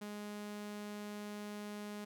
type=tone; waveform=sawtooth; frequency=207.7 Hz; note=G#3; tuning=in tune; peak=-39 dBFS; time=0.01-2.05 s; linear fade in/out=10 ms; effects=none